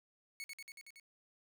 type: tone with echo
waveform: sawtooth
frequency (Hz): 2210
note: C#7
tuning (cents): -6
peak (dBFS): -39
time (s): 0.4-0.44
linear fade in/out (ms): 0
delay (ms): 93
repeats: 6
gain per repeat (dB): -2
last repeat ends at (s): 0.998
effects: none